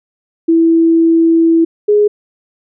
sine tone pair in turn, 329.6 / 416.4 Hz, E4 / G#4, 0 / +5 cents, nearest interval major third, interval 405 cents, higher second, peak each -6 dBFS, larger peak neither, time 0.48-1.65 / 1.88-2.08 s, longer first, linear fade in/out 10 ms, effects none

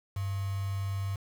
sine tone with quantisation, 98 Hz, G2, in tune, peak -30 dBFS, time 0.16-1.16 s, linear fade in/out 5 ms, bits 7, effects none

